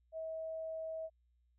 sine tone, 643 Hz, E5, 43 cents flat, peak -39 dBFS, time 0.12-1.1 s, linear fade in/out 50 ms, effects added 60 Hz sine -70 dBFS peak until 1.58 s

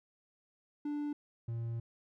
triangle tone pair in turn, 293.7 / 115.92 Hz, D4 / A#2, 0 / -9 cents, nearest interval octave + major third, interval 1609 cents, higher first, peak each -32 / -33 dBFS, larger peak first, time 0.85-1.13 / 1.48-1.8 s, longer second, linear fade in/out 5 ms, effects none

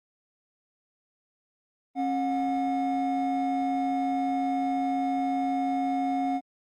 triangle tone pair together, 271.2 / 724 Hz, C#4 / F#5, -38 / -38 cents, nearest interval octave + perfect fourth, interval 1700 cents, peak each -25 dBFS, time 1.95-6.41 s, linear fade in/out 50 ms, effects tanh soft clip ceiling -16 dBFS + Opus 32 kbps

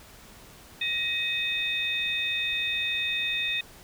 sine tone cluster, 1883 / 2542 / 3630 Hz, A#6 / D#7 / A#7, +17 / +36 / -47 cents, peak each -34 / -29 / -29 dBFS, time 0.81-3.61 s, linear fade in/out 5 ms, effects pink hiss -50 dBFS RMS until 3.83 s

